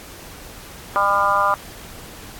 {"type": "harmonic tone", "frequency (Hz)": 200.5, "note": "G3", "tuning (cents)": 39, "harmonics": [3, 4, 5, 6, 7], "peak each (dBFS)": [-24, -24, -20, -18, -24], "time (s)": [0.96, 1.54], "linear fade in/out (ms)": 0, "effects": ["pink hiss -39 dBFS RMS until 2.39 s", "AAC 64 kbps"]}